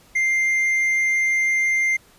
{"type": "tone with hard clipping", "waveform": "sine", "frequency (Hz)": 2098, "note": "C7", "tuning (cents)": 4, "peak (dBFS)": -18, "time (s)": [0.15, 1.97], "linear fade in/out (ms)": 10, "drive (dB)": 3, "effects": ["pink hiss -53 dBFS RMS until 2.18 s", "resampled to 32000 Hz"]}